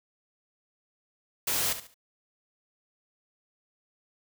white noise with echo, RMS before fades -28 dBFS, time 1.47-1.73 s, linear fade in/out 5 ms, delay 71 ms, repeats 3, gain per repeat -11 dB, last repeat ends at 1.943 s, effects none

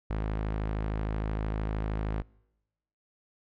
sawtooth tone, 53.1 Hz, G#1, 39 cents sharp, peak -25 dBFS, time 0.1-2.22 s, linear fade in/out 5 ms, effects noise-tail reverb RT60 1.0 s tail -26 dB re dry + low-pass 2000 Hz 12 dB/octave

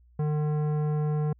sine tone with tanh clipping, 150.8 Hz, D3, 46 cents sharp, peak -26 dBFS, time 0.19-1.33 s, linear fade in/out 5 ms, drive 14 dB, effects added 60 Hz sine -55 dBFS peak until 1.39 s

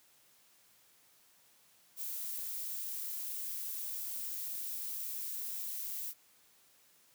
violet noise, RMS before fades -40 dBFS, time 1.96-6.14 s, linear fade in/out 50 ms, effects white hiss -66 dBFS RMS until 7.14 s + high-pass 80 Hz 12 dB/octave

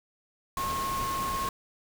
sine tone in noise, 1081 Hz, C#6, 44 cents flat, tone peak -29 dBFS, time 0.57-1.49 s, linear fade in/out 2 ms, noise pink, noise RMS -36 dBFS, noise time 0.57-1.49 s, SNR +4 dB, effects none

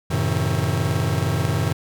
45% pulse chord, F# diminished seventh, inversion none, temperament just, 92.5 / 111 / 133.2 / 159.84 Hz, F#2 / A2 / C3 / Eb3, 0 / +16 / +31 / +47 cents, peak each -25 dBFS, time 0.1-1.73 s, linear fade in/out 10 ms, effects none

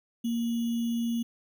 sine tone with sample-and-hold, 233.1 Hz, A#3, in tune, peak -26 dBFS, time 0.24-1.23 s, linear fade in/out 10 ms, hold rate 3150 Hz, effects none

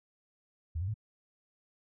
sine tone with pitch steps, 80.8 / 93.35 / 107.86 Hz, E2 / F#2 / A2, -34 / +16 / -34 cents, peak -31 dBFS, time 0.75-0.942 s, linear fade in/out 10 ms, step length 64 ms, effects none

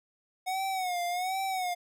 square tone with vibrato, 735 Hz, F#5, 12 cents flat, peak -30 dBFS, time 0.46-1.75 s, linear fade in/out 20 ms, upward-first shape sine, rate 1.3 Hz, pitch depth 89 cents each way, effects none

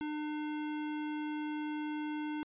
square tone, 301.7 Hz, D4, 47 cents sharp, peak -36 dBFS, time 0.01-2.43 s, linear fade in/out 0 ms, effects resampled to 8000 Hz

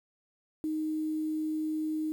sine tone with quantisation, 311.1 Hz, D#4, in tune, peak -29 dBFS, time 0.64-2.12 s, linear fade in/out 0 ms, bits 9, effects none

